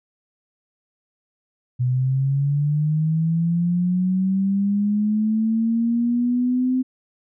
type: linear sweep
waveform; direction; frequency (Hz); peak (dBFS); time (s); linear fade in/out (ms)
sine; up; 123.47 to 258.4; -17; 1.79-6.83; 20
effects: none